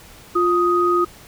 sine tone pair together, 351.1 / 1249 Hz, F4 / D#6, +9 / +6 cents, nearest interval octave + minor seventh, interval 2197 cents, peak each -17 dBFS, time 0.35-1.05 s, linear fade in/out 10 ms, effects pink hiss -44 dBFS RMS until 1.27 s

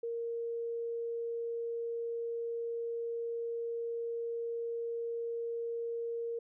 sine tone, 465.4 Hz, A#4, 3 cents flat, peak -34 dBFS, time 0.03-6.39 s, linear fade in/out 5 ms, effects none

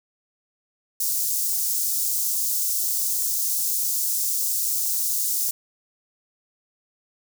white high-pass noise, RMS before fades -24 dBFS, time 1-5.51 s, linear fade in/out 5 ms, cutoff 5600 Hz, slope 24 dB/octave, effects none

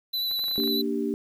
square tone with vibrato, 3979 Hz, B7, 12 cents sharp, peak -26 dBFS, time 0.13-0.82 s, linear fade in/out 10 ms, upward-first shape sine, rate 11 Hz, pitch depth 21 cents each way
clicks, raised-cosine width 0.5 ms, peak -29 dBFS, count 9, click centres 0.313 / 0.393 / 0.441 / 0.483 / 0.513 / 0.559 / 0.601 / 0.636 / 0.676 s
sine chord, G minor, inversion first, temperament equal, 233.1 / 293.7 / 392 Hz, Bb3 / D4 / G4, 0 / 0 / 0 cents, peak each -29 dBFS, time 0.58-1.14 s, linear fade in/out 0 ms
effects 9-bit

